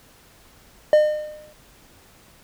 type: tone with exponential decay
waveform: triangle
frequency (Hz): 607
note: D#5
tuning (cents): -43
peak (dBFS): -7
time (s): 0.93-1.53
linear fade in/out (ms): 1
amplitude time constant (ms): 130
effects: pink hiss -52 dBFS RMS until 2.43 s